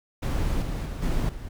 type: noise with level steps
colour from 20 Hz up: brown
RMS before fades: -25 / -29 / -32 / -25 / -37 dBFS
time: 0.22-1.49 s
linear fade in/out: 10 ms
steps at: 0.62 / 0.86 / 1.02 / 1.29 s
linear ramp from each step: 2 ms
effects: none